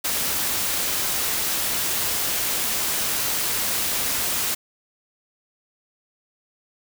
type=noise; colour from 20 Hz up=white; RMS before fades=-24 dBFS; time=0.04-4.55 s; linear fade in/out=10 ms; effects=none

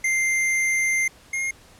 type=tone pair in turn; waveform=square; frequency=2093 / 2136 Hz; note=C7 / C7; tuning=0 / +35 cents; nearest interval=unison; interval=35 cents; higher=second; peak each=-20 / -24 dBFS; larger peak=first; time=0.04-1.08 / 1.33-1.51 s; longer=first; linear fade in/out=5 ms; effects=pink hiss -51 dBFS RMS until 1.79 s + low-pass 11000 Hz 12 dB/octave

